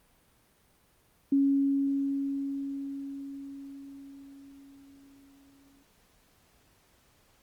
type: tone with exponential decay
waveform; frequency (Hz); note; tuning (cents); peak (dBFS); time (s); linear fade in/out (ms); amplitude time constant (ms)
sine; 276.7; C#4; -3; -20; 1.32-5.83; 5; 980
effects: pink hiss -65 dBFS RMS until 7.42 s + Opus 32 kbps